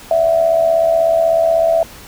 sine tone with amplitude modulation, 659.3 Hz, E5, in tune, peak -7 dBFS, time 0.11-1.83 s, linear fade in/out 2 ms, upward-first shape sine, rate 76.3 Hz, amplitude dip 65%, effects pink hiss -37 dBFS RMS until 2.07 s

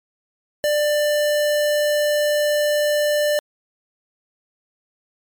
square tone, 593 Hz, D5, 17 cents sharp, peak -17 dBFS, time 0.64-3.39 s, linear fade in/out 0 ms, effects MP3 96 kbps

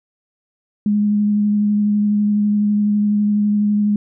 sine tone with vibrato, 207.7 Hz, G#3, in tune, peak -13 dBFS, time 0.86-3.96 s, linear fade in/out 2 ms, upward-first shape sine, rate 12 Hz, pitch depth 13 cents each way, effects none

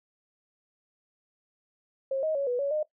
sine tone with pitch steps, 538 / 628 / 558 / 490.5 / 562 / 611 Hz, C5 / D#5 / C#5 / B4 / C#5 / D#5, +48 / +16 / +11 / -12 / +24 / -32 cents, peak -25 dBFS, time 2.11-2.83 s, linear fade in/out 5 ms, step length 120 ms, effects noise-tail reverb RT60 0.1 s tail -17 dB re dry

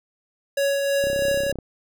square tone with tremolo, 558 Hz, C#5, 11 cents sharp, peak -19 dBFS, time 0.57-1.52 s, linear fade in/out 5 ms, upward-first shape triangle, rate 3.1 Hz, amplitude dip 35%
click train, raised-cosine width 2 ms, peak -19 dBFS, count 19, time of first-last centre 1.04-1.587 s, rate 32.9 Hz
effects none

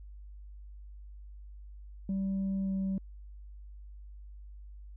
sine tone with pitch glide, 193.5 to 192.05 Hz, G3 to G3, -22 to -35 cents, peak -27 dBFS, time 2.09-2.98 s, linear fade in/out 2 ms, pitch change -13 cents, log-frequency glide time 2.62-2.71 s, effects tanh soft clip ceiling -28 dBFS + added 50 Hz sine -45 dBFS peak until 4.96 s

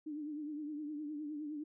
sine tone with vibrato, 299.6 Hz, D4, 35 cents sharp, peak -39 dBFS, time 0.06-1.64 s, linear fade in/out 10 ms, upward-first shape triangle, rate 9.7 Hz, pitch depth 79 cents each way, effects none

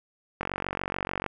click train, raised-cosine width 0.5 ms, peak -14 dBFS, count 41, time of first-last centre 0.41-1.263 s, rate 46.9 Hz, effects none

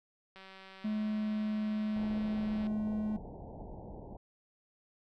click train, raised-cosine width 0.3 ms, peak -36 dBFS, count 442, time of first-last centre 0.36-2.669 s, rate 191 Hz
triangle tone, 213.6 Hz, G#3, 49 cents sharp, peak -29 dBFS, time 0.84-3.17 s, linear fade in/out 10 ms
pink low-pass noise, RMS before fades -46 dBFS, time 1.96-4.17 s, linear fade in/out 5 ms, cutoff 910 Hz, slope 96 dB/octave
effects none

